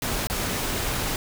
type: noise with dropouts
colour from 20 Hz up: pink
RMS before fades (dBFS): -27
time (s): 0.02-1.16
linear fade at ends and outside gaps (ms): 1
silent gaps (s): 0.271-0.299
effects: none